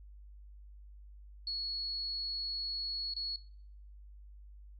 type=tone with dropouts; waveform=sine; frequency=4360 Hz; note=C#8; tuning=29 cents flat; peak=-34 dBFS; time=1.47-3.36 s; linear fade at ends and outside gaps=2 ms; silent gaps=3.138-3.164 s; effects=noise-tail reverb RT60 0.6 s tail -21 dB re dry + added 50 Hz sine -50 dBFS peak until 4.79 s